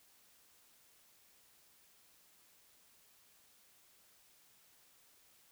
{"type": "silence", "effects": ["white hiss -67 dBFS RMS until 5.51 s"]}